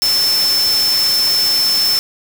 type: tone in noise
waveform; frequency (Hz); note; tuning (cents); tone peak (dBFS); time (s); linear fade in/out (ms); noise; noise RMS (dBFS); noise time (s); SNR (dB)
sine; 5300; E8; +9; -12; 0.02-1.99; 0; white; -22; 0.02-1.99; +7
effects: none